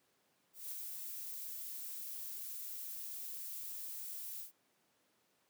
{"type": "noise with ADSR envelope", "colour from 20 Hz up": "violet", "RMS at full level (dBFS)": -42, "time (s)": [0.53, 4.52], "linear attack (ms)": 190, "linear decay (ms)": 4, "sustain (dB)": -3, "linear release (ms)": 120, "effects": ["pink hiss -75 dBFS RMS until 5.49 s", "high-pass 200 Hz 12 dB/octave"]}